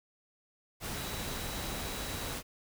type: tone in noise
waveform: sine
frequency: 3904 Hz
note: B7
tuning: 21 cents flat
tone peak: -48 dBFS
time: 0.93-2.36 s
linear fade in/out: 50 ms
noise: pink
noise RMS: -38 dBFS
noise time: 0.8-2.43 s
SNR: -13 dB
effects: none